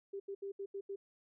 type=tone bursts at uneven times; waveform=sine; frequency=395.7 Hz; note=G4; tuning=16 cents sharp; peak=-39 dBFS; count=6; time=0.13-0.2 / 0.28-0.35 / 0.42-0.52 / 0.59-0.66 / 0.74-0.81 / 0.89-0.96 s; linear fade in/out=10 ms; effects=none